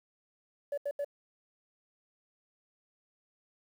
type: tone bursts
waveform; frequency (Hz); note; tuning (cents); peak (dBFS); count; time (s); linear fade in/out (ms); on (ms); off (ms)
sine; 572; D5; -46; -29; 3; 0.72-1.046; 5; 56; 79
effects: tanh soft clip ceiling -29 dBFS + 10-bit